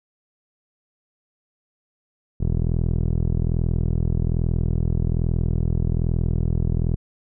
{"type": "tone with low-pass filter", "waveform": "15% pulse", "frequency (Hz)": 41.2, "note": "E1", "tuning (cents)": 0, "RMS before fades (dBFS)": -21, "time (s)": [2.4, 6.96], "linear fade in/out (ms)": 10, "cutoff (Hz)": 280, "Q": 0.86, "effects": []}